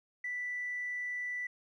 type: tone with tanh clipping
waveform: triangle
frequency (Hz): 1975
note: B6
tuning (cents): 0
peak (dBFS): -34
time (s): 0.24-1.47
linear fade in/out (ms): 5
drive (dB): 1
effects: resampled to 22050 Hz